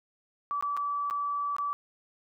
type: tone with dropouts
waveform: sine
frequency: 1153 Hz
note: D6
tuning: 32 cents flat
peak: -28 dBFS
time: 0.51-1.73 s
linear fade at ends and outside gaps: 0 ms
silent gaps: 0.61-0.625 / 0.767-0.773 / 1.1-1.109 / 1.565-1.584 s
effects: none